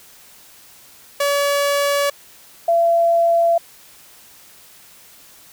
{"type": "tone pair in turn", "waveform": ["sawtooth", "sine"], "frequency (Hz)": [569, 676.7], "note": ["C#5", "E5"], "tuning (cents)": [45, 45], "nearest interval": "minor third", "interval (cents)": 300, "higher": "second", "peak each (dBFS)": -12, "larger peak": "neither", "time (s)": [[1.2, 2.1], [2.68, 3.58]], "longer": "neither", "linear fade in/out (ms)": 5, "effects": ["white hiss -46 dBFS RMS until 5.52 s"]}